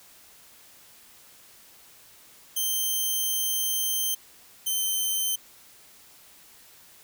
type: tone pair in turn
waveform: 5% pulse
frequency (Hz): 3130 / 3098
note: G7 / G7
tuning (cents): -3 / -21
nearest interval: unison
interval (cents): 18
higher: first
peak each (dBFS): -16 / -16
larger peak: neither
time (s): 2.56-4.15 / 4.66-5.36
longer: first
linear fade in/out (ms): 10
effects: white hiss -53 dBFS RMS until 7.03 s